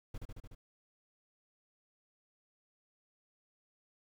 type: noise with echo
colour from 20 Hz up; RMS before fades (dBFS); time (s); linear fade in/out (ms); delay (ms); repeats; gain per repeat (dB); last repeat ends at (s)
brown; -41; 0.14-0.18; 5; 74; 5; -2; 0.55
effects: none